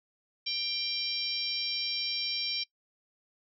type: harmonic tone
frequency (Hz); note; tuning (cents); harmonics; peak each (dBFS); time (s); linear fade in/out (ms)
788; G5; +9; 3 / 4 / 5 / 6 / 7; -38 / -38 / -37 / -38 / -34; 0.46-2.64; 10
effects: noise-tail reverb RT60 0.1 s tail -22 dB re dry